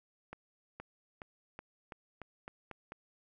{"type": "accelerating click train", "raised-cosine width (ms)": 0.5, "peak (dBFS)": -29, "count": 9, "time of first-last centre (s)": [0.33, 2.921], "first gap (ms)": 470, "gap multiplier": 0.89, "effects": []}